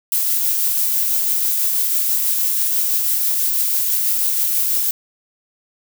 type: noise with tremolo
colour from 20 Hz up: violet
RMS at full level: -17 dBFS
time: 0.12-4.91 s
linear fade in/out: 2 ms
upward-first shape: triangle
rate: 6.1 Hz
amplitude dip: 25%
effects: none